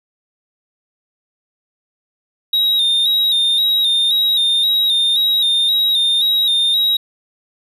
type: tone with vibrato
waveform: triangle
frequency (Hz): 3729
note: A#7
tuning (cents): 0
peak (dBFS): -11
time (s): 2.53-6.97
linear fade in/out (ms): 5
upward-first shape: square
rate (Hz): 1.9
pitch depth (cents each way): 45
effects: none